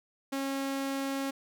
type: tone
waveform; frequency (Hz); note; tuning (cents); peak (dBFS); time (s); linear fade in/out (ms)
sawtooth; 272.8; C#4; -28; -27; 0.32-1.31; 10
effects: none

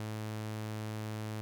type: tone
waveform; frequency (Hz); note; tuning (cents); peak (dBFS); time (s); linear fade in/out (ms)
sawtooth; 108.1; A2; -30; -33; 0-1.41; 0
effects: none

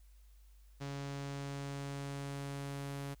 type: tone with low-pass filter sweep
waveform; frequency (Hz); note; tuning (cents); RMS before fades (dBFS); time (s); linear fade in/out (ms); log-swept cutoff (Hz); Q
sawtooth; 140; C#3; +18; -42; 0.8-3.15; 20; 6400 to 12000; 1.2
effects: added 50 Hz sine -57 dBFS peak until 3.2 s + white hiss -73 dBFS RMS until 3.2 s

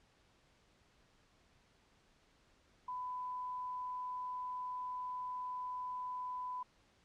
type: tone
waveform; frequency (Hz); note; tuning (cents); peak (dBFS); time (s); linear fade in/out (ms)
sine; 1000; B5; +21; -39; 2.88-6.63; 5
effects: pink hiss -70 dBFS RMS until 7.04 s + low-pass 6000 Hz 12 dB/octave

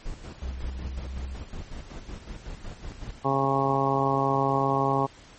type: noise with tremolo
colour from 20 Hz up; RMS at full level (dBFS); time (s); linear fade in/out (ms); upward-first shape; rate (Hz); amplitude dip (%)
brown; -36; 0.05-3.2; 10; square; 5.4; 70
type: tone with pitch glide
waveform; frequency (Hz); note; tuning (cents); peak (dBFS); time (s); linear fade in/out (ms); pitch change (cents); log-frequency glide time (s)
triangle; 64.5 to 65.63; C2 to C2; -24 to +6; -30; 0.41-1.35; 10; +30; 0.8-0.92
type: harmonic tone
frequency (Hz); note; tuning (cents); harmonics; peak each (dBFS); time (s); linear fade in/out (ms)
136.5; C#3; -26; 1 / 2 / 3 / 4 / 5 / 6 / 7 / 8; -29 / -30 / -29 / -32 / -31 / -28 / -32 / -28; 3.24-5.07; 20
effects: pink hiss -51 dBFS RMS until 5.38 s + MP3 32 kbps

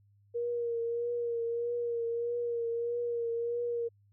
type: tone with vibrato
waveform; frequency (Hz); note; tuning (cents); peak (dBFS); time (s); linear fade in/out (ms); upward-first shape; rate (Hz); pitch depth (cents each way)
sine; 471.1; A#4; +18; -30; 0.34-3.89; 20; triangle; 1.6; 34
effects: added 101 Hz sine -62 dBFS peak until 4.12 s

